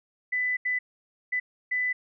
sine tone bursts at uneven times, 1997 Hz, B6, 19 cents sharp, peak -24 dBFS, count 4, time 0.32-0.57 / 0.65-0.79 / 1.32-1.4 / 1.71-1.93 s, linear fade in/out 10 ms, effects none

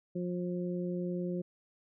harmonic tone, 177.8 Hz, F3, 31 cents sharp, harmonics 1 / 2 / 3, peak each -34 / -37 / -42 dBFS, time 0.15-1.42 s, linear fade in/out 10 ms, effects none

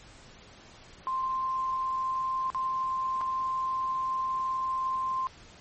sine tone with dropouts, 1046.5 Hz, C6, in tune, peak -27 dBFS, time 1.07-5.27 s, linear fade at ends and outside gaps 0 ms, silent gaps 2.502-2.547 / 3.21-3.214 s, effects pink hiss -52 dBFS RMS until 5.6 s + MP3 32 kbps

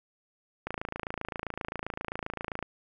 click train, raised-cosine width 0.5 ms, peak -18 dBFS, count 55, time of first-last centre 0.67-2.627 s, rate 27.6 Hz, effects none

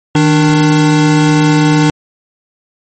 square tone pair together, 155.56 / 297.4 Hz, D#3 / D4, 0 / +22 cents, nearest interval major seventh, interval 1122 cents, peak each -10 dBFS, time 0.15-1.9 s, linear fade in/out 2 ms, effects MP3 32 kbps

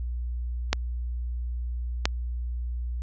clicks, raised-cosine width 0.2 ms, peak -4 dBFS, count 2, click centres 0.73 / 2.055 s, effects added 60 Hz sine -28 dBFS peak until 3.02 s + resampled to 16000 Hz

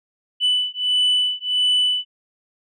sine beating tone pair, 2985 / 2986.5 Hz, F#7 / F#7, +15 / +15 cents, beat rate 1.5 Hz, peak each -18 dBFS, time 0.4-2.05 s, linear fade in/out 50 ms, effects tanh soft clip ceiling -13 dBFS

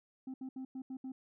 sine tone bursts at uneven times, 261.6 Hz, C4, in tune, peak -37 dBFS, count 6, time 0.27-0.34 / 0.41-0.49 / 0.56-0.65 / 0.75-0.82 / 0.9-0.97 / 1.04-1.12 s, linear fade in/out 5 ms, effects tanh soft clip ceiling -39 dBFS

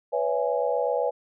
sine chord, C# minor seventh, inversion third, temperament equal with one note detuned, 493.9 / 561.8 / 659.3 / 830.6 Hz, B4 / C#5 / E5 / G#5, 0 / +23 / 0 / 0 cents, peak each -26 / -27 / -30 / -30 dBFS, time 0.12-1.11 s, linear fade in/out 20 ms, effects none

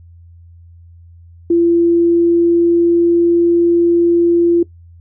sine tone with pitch glide, 340.3 to 342.5 Hz, F4 to F4, -45 to -34 cents, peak -8 dBFS, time 1.5-4.63 s, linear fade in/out 5 ms, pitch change +11 cents, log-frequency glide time 1.76-3.51 s, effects noise-tail reverb RT60 0.1 s tail -19 dB re dry + added 85 Hz sine -38 dBFS peak until 5 s

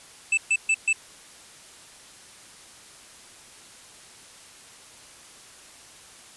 square tone bursts, 2637 Hz, E7, in tune, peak -19 dBFS, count 4, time 0.32-0.93 s, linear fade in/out 5 ms, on 55 ms, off 130 ms, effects white hiss -48 dBFS RMS until 6.36 s + resampled to 24000 Hz

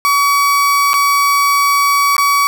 35% pulse tone with dropouts, 1135 Hz, C#6, 41 cents sharp, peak -8 dBFS, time 0.05-2.47 s, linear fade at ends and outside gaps 0 ms, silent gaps 0.933-0.94 / 2.166-2.181 s, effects none

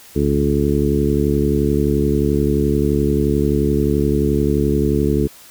harmonic tone with a mistuned harmonic, 71.5 Hz, D2, 46 cents flat, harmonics 1 / 2 / 3 / 4 / 5 / 6, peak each -21 / -21 / -21 / -21 / -21 / -21 dBFS, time 0.15-5.28 s, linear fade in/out 20 ms, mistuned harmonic 1, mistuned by -45 cents, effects white hiss -43 dBFS RMS until 5.5 s

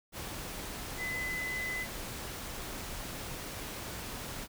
sine tone in noise, 2018 Hz, B6, 37 cents sharp, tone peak -34 dBFS, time 0.97-1.87 s, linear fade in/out 50 ms, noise pink, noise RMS -41 dBFS, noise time 0.12-4.48 s, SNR +4 dB, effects none

